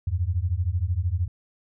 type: beating tone pair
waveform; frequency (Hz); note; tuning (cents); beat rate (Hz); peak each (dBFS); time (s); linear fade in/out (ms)
sine; 82.41 / 95.41; E2 / G2; 0 / -46; 13; -25; 0.07-1.28; 5
effects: none